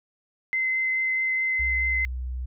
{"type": "tone with vibrato", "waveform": "sine", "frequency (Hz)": 2060, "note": "C7", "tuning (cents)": -28, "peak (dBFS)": -22, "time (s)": [0.53, 2.05], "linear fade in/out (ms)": 0, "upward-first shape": "triangle", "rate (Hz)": 4.7, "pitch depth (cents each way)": 9}
{"type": "tone", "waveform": "sine", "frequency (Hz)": 62.8, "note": "B1", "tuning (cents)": 30, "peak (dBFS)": -28, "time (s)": [1.59, 2.46], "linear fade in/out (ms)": 10}
{"effects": []}